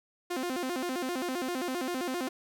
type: tone with vibrato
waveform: sawtooth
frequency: 302.4 Hz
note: D#4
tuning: 49 cents flat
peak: -27 dBFS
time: 0.3-2.29 s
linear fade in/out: 10 ms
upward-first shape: square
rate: 7.6 Hz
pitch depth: 270 cents each way
effects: none

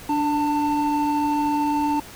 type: tone pair together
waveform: triangle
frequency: 293.2 / 893 Hz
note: D4 / A5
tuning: -3 / +25 cents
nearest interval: octave + perfect fifth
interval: 1928 cents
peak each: -20 dBFS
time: 0.09-2 s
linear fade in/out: 5 ms
effects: pink hiss -41 dBFS RMS until 2.15 s

